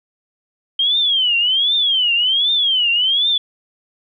sine tone with vibrato, 3158 Hz, G7, 12 cents sharp, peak -13 dBFS, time 0.79-3.38 s, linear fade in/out 5 ms, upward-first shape triangle, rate 1.3 Hz, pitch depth 250 cents each way, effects none

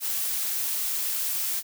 blue noise, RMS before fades -28 dBFS, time 0-1.63 s, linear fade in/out 50 ms, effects none

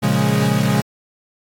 40% pulse chord, Bb minor seventh, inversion none, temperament equal with one note detuned, 116.54 / 138.59 / 174.61 / 206.9 Hz, Bb2 / Db3 / F3 / Ab3, 0 / 0 / 0 / -6 cents, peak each -21 / -18 / -21 / -18 dBFS, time 0.02-0.82 s, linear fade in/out 20 ms, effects AAC 64 kbps

